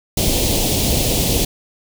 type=band-stop noise; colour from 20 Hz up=pink; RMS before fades=-17 dBFS; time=0.17-1.45 s; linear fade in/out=5 ms; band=700 to 2800 Hz; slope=24 dB/octave; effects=none